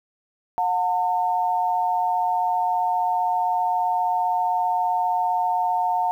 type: tone pair together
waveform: sine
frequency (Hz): 724 / 903.8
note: F#5 / A5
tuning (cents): -38 / +46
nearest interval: major third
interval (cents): 384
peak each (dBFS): -22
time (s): 0.58-6.11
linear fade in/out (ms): 0
effects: 9-bit